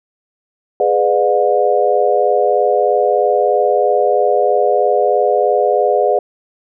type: chord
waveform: sine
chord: G# diminished seventh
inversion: none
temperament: just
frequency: 415.3 / 498.4 / 598 / 717.6 Hz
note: G#4 / B4 / D5 / F5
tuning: 0 / +16 / +31 / +47 cents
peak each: -16 dBFS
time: 0.8-6.19 s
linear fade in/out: 2 ms
effects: none